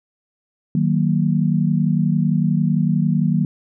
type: chord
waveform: sine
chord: D# minor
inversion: none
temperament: just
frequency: 155.56 / 186.68 / 233.3 Hz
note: D#3 / F#3 / A#3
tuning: 0 / +16 / +2 cents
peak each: -18 / -19 / -21 dBFS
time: 0.75-3.45 s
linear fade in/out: 2 ms
effects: none